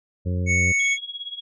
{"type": "harmonic tone", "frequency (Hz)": 90, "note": "F#2", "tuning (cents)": -47, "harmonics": [1, 2, 3, 4, 5, 6], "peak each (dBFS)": [-22, -29, -37, -40, -38, -39], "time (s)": [0.25, 0.73], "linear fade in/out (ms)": 20}
{"type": "tone", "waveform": "square", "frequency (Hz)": 2217, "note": "C#7", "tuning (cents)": 0, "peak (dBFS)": -19, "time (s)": [0.46, 0.98], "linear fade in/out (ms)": 50}
{"type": "tone with tremolo", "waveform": "sine", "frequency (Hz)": 3322, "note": "G#7", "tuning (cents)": 0, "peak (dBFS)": -27, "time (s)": [0.79, 1.41], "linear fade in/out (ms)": 20, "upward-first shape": "triangle", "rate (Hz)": 17, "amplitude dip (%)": 90}
{"effects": ["resampled to 16000 Hz"]}